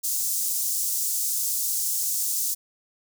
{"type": "high-pass noise", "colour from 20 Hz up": "pink", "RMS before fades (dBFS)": -26, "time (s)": [0.03, 2.55], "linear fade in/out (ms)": 20, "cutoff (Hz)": 6300, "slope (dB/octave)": 24, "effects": []}